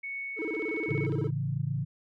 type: tone with tremolo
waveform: sine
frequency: 2217 Hz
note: C#7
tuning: in tune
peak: -33 dBFS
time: 0.03-1.07 s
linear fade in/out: 10 ms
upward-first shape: triangle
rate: 1.7 Hz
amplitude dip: 30%
type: tone with vibrato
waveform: triangle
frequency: 374.1 Hz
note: F#4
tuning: 19 cents sharp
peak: -29 dBFS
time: 0.36-1.31 s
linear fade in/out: 50 ms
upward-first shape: square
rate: 17 Hz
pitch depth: 270 cents each way
type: click train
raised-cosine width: 0.3 ms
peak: -33 dBFS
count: 9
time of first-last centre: 0.55-1.121 s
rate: 14 Hz
type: chord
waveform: sine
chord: A major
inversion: none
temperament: equal with one note detuned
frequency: 109.68 / 138.59 / 164.81 Hz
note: A2 / C#3 / E3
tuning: -5 / 0 / 0 cents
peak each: -34 / -30 / -35 dBFS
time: 0.88-1.85 s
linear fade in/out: 20 ms
effects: none